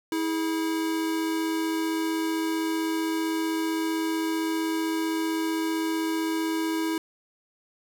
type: tone pair together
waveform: square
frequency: 323.8 / 419.4 Hz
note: E4 / G#4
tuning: -31 / +17 cents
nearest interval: major third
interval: 448 cents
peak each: -26 / -36 dBFS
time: 0.12-6.98 s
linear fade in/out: 2 ms
effects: none